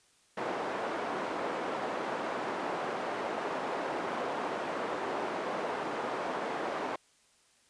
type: band-pass noise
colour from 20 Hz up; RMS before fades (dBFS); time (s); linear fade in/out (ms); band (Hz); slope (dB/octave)
white; -35; 0.37-6.96; 5; 310 to 880; 12
effects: white hiss -66 dBFS RMS until 7.69 s + resampled to 22050 Hz